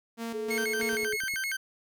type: tone with tremolo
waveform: sawtooth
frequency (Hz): 229.8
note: A#3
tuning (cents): -25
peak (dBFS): -29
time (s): 0.17-1.1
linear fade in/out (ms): 50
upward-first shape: square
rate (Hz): 3.2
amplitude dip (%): 55
type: tone with pitch glide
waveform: sine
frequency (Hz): 430.8 to 425.4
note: A4 to G#4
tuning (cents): -37 to +42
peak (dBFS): -31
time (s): 0.33-1.17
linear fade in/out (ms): 20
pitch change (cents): -21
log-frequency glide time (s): 0.79-0.93
type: tone with vibrato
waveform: 40% pulse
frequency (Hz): 1841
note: A#6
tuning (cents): -22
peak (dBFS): -29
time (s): 0.5-1.57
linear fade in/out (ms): 10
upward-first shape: square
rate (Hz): 6.4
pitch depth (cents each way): 290
type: click train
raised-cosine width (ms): 3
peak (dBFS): -36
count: 6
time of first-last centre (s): 0.83-1.338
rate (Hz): 9.84
effects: none